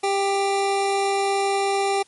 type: tone pair together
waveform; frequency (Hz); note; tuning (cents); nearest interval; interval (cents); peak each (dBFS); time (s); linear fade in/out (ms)
square; 395.8 / 789.3; G4 / G5; +17 / +12; octave; 1195; -23; 0.03-2.03; 10
effects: white hiss -57 dBFS RMS until 2.07 s + MP3 48 kbps